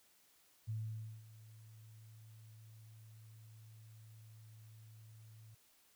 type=tone with ADSR envelope; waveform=sine; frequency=110 Hz; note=A2; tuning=in tune; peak=-37 dBFS; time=0.67-5.55 s; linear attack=25 ms; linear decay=530 ms; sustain=-18 dB; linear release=8 ms; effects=white hiss -70 dBFS RMS until 5.95 s